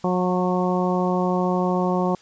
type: harmonic tone with a mistuned harmonic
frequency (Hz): 181.3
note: F#3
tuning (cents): -35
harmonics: 1 / 2 / 3 / 4 / 5 / 6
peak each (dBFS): -22 / -25 / -27 / -28 / -29 / -30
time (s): 0.04-2.15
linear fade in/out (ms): 2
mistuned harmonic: 6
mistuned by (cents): +15
effects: white hiss -52 dBFS RMS until 2.21 s + resampled to 16000 Hz